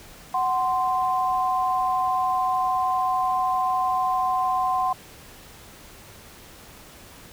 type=tone pair together; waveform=sine; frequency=745 / 1041.7 Hz; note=F#5 / C6; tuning=+12 / -8 cents; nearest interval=tritone; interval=580 cents; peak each=-23 dBFS; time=0.34-4.93 s; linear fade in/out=5 ms; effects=pink hiss -46 dBFS RMS until 7.32 s